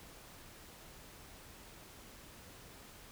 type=silence; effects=pink hiss -55 dBFS RMS until 3.11 s